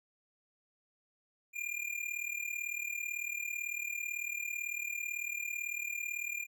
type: tone with amplitude modulation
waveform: square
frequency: 2405 Hz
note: D7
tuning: 41 cents sharp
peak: -33 dBFS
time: 1.53-6.47 s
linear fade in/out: 50 ms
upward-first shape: sine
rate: 38 Hz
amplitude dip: 80%
effects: none